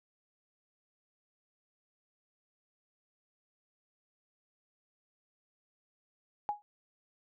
sine tone with exponential decay, 830 Hz, G#5, 1 cent flat, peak -26 dBFS, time 6.49-6.62 s, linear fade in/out 0 ms, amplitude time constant 28 ms, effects none

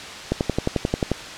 click train, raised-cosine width 2 ms, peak -6 dBFS, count 10, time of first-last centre 0.32-1.116 s, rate 11.3 Hz, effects white hiss -34 dBFS RMS until 1.37 s + low-pass 5000 Hz 12 dB/octave

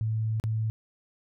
sine tone with dropouts, 110.3 Hz, A2, 5 cents sharp, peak -25 dBFS, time 0.01-0.7 s, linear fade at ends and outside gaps 0 ms, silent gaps 0.399-0.439 s, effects none

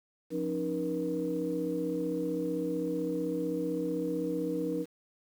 sine tone cluster, 177.4 / 273.1 / 308.8 / 477 Hz, F3 / C#4 / D#4 / A#4, +27 / -26 / -13 / +40 cents, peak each -37 / -37 / -33 / -33 dBFS, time 0.3-4.86 s, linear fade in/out 50 ms, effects tanh soft clip ceiling -20 dBFS + 9-bit

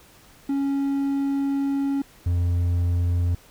triangle tone pair in turn, 277.2 / 87.31 Hz, C#4 / F2, 0 / 0 cents, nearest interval octave + minor sixth, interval 2000 cents, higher first, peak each -19 / -17 dBFS, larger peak second, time 0.49-2.02 / 2.26-3.35 s, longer first, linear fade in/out 5 ms, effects pink hiss -52 dBFS RMS until 3.5 s

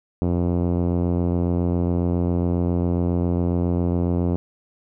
5% pulse tone with low-pass filter, 87.31 Hz, F2, in tune, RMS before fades -21 dBFS, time 0.22-4.36 s, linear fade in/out 0 ms, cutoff 280 Hz, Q 0.61, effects none

